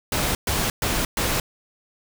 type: noise bursts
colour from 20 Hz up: pink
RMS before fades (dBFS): -23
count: 4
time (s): 0.12-1.4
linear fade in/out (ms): 2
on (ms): 230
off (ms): 120
effects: none